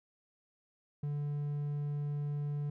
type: tone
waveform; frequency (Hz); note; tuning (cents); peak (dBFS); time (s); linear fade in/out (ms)
triangle; 145.8; D3; -12; -31; 1.03-2.7; 5
effects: none